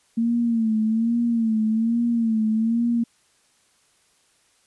sine tone with vibrato, 226.8 Hz, A#3, 47 cents flat, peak -18 dBFS, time 0.17-3.04 s, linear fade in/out 10 ms, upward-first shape sine, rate 1.2 Hz, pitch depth 74 cents each way, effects white hiss -62 dBFS RMS until 4.66 s + resampled to 24000 Hz

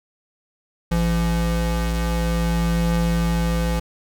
square tone pair together, 56.73 / 169.7 Hz, A#1 / F3, -46 / -49 cents, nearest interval octave + perfect fifth, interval 1897 cents, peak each -22 dBFS, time 0.91-3.8 s, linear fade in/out 10 ms, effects none

